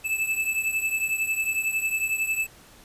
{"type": "beating tone pair", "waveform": "square", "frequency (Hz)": [2620, 2631], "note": ["E7", "E7"], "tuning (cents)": [-11, -4], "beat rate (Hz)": 11, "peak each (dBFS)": [-26, -30], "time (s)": [0.04, 2.47], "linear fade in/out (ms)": 20, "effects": ["pink hiss -51 dBFS RMS until 2.84 s", "resampled to 32000 Hz"]}